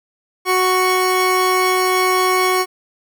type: tone pair together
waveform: 30% pulse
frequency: 370 / 1108.7 Hz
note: F#4 / C#6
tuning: 0 / 0 cents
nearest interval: octave + perfect fifth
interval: 1900 cents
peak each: -14 dBFS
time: 0.45-2.66 s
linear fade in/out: 50 ms
effects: none